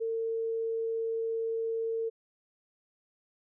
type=tone; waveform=sine; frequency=452.9 Hz; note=A#4; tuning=50 cents flat; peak=-29 dBFS; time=0-2.1 s; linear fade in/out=20 ms; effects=none